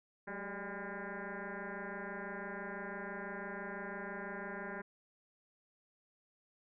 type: tone with frequency modulation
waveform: sine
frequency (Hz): 613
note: D#5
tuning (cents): -26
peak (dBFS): -40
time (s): 0.27-4.82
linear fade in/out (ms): 10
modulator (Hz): 200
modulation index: 6.2
effects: none